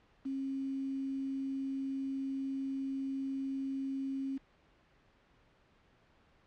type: tone with quantisation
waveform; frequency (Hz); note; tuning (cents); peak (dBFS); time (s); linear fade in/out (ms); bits
sine; 270; C#4; -45; -34; 0.25-4.38; 10; 9
effects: pink hiss -67 dBFS RMS until 6.46 s + low-pass 3000 Hz 12 dB/octave